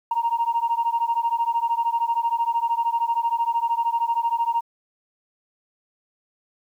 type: beating tone pair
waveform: sine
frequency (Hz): 925 / 938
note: A#5 / A#5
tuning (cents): -14 / +11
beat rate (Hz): 13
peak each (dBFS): -22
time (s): 0.11-4.61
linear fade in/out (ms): 5
effects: tanh soft clip ceiling -14 dBFS + 9-bit